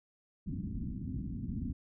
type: low-pass noise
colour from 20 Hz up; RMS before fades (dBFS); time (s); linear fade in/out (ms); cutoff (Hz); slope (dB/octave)
white; -38; 0.46-1.73; 10; 260; 48
effects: none